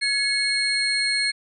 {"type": "tone cluster", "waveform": "sine", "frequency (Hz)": [1688, 2196, 4240, 8660], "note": ["G#6", "C#7", "C8", "C#9"], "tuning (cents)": [28, -17, 22, -41], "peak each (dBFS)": [-29, -24, -23, -32], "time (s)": [0.01, 1.32], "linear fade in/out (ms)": 20, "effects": []}